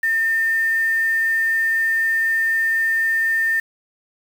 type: tone with quantisation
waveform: sine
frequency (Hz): 1806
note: A6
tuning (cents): +45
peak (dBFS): -16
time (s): 0.03-3.6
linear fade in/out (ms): 5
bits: 6
effects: none